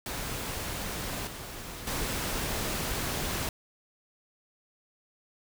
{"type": "noise with level steps", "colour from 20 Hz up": "pink", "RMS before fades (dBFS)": [-35, -41, -32], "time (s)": [0.06, 3.49], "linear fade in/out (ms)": 2, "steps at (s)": [1.27, 1.87], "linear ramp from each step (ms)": 2, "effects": []}